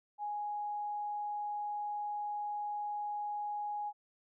sine tone, 830.6 Hz, G#5, in tune, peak -35 dBFS, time 0.18-3.93 s, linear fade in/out 50 ms, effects none

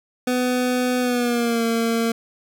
25% pulse tone with pitch glide, 250 to 229.3 Hz, B3 to A#3, +21 to -28 cents, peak -15 dBFS, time 0.27-2.12 s, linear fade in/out 5 ms, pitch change -149 cents, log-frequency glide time 1-1.64 s, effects none

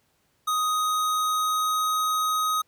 square tone with pitch glide, 1250 to 1257.2 Hz, D#6 to D#6, +8 to +18 cents, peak -23 dBFS, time 0.47-2.62 s, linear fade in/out 10 ms, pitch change +10 cents, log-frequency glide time 0.66-1.97 s, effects pink hiss -68 dBFS RMS until 2.67 s + high-pass 60 Hz 12 dB/octave

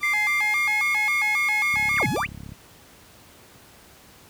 sawtooth tone with vibrato, 998 Hz, B5, 18 cents sharp, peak -25 dBFS, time 0-2.26 s, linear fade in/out 50 ms, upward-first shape square, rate 3.7 Hz, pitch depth 290 cents each way
sine tone with pitch glide, 2093 to 2158 Hz, C7 to C#7, 0 to -47 cents, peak -20 dBFS, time 0.03-2.06 s, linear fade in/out 2 ms, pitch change +53 cents, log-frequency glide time 0.25-0.81 s
click train, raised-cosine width 5 ms, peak -25 dBFS, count 28, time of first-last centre 1.74-2.52 s, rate 34.6 Hz
sine exponential two-way sweep, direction down then up, 3200 to 103.83 to 3200 Hz, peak -23 dBFS, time 1.96-2.27 s, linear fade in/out 20 ms, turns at 2.08 s
effects pink hiss -50 dBFS RMS until 4.29 s + high-pass 60 Hz 12 dB/octave

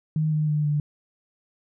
sine tone with pitch steps, 155.56 / 152.98 / 150.43 / 147.94 Hz, D#3 / D#3 / D3 / D3, 0 / -29 / +42 / +13 cents, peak -20 dBFS, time 0.16-0.8 s, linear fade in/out 2 ms, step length 160 ms, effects none

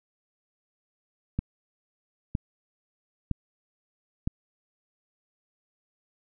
click train, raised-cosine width 5 ms, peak -14 dBFS, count 4, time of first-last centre 1.39-4.275 s, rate 1.04 Hz, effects none

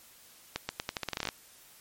accelerating click train, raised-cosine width 0.2 ms, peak -14 dBFS, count 14, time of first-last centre 0.56-1.288 s, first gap 130 ms, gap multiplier 0.84, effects white hiss -56 dBFS RMS until 1.8 s + MP3 64 kbps

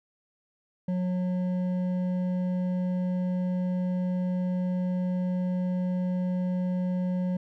sine tone with hard clipping, 181.6 Hz, F#3, 32 cents flat, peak -27 dBFS, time 0.88-7.37 s, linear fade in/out 5 ms, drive 7 dB, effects none

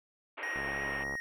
white band-pass noise, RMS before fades -42 dBFS, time 0.37-1.04 s, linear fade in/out 10 ms, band 290 to 2700 Hz, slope 48 dB/octave
triangle tone with vibrato, 1870 Hz, A#6, 5 cents sharp, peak -33 dBFS, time 0.43-1.2 s, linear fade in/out 0 ms, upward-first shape sine, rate 3.3 Hz, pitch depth 12 cents each way
click train, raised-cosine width 1 ms, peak -26 dBFS, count 42, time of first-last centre 0.56-1.153 s, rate 69.1 Hz
effects none

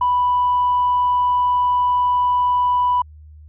sine tone, 987.8 Hz, B5, in tune, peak -13 dBFS, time 0.01-3.02 s, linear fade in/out 5 ms, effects tanh soft clip ceiling -10 dBFS + added 76 Hz sine -39 dBFS peak until 3.48 s

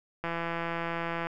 click train, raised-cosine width 0.5 ms, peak -18 dBFS, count 174, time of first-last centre 0.24-1.27 s, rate 168 Hz, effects none

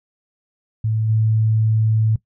sine tone with level steps, 110 Hz, A2, in tune, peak -17 / -14 dBFS, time 0.84-2.16 s, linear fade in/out 5 ms, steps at 1.08 s, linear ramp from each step 20 ms, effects noise-tail reverb RT60 0.1 s tail -18 dB re dry

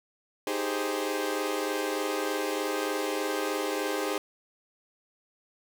sawtooth chord, Ab major seventh, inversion second, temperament equal, 311.1 / 392 / 415.3 / 523.3 Hz, Eb4 / G4 / Ab4 / C5, 0 / 0 / 0 / 0 cents, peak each -30 dBFS, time 0.47-4.18 s, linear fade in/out 2 ms, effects none

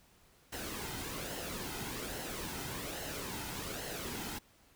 pink noise with flanger, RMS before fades -41 dBFS, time 0.52-4.39 s, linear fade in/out 10 ms, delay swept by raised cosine 0.84 to 1.78 ms, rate 1.2 Hz, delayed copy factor -0.5, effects pink hiss -65 dBFS RMS until 4.75 s

